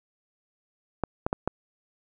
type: clicks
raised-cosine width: 1 ms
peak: -11 dBFS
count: 4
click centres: 1.037 / 1.265 / 1.329 / 1.476 s
effects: none